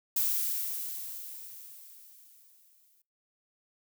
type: noise with exponential decay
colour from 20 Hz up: violet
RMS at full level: -27 dBFS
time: 0.16-3.02 s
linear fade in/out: 5 ms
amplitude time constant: 620 ms
effects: noise-tail reverb RT60 0.3 s tail -24 dB re dry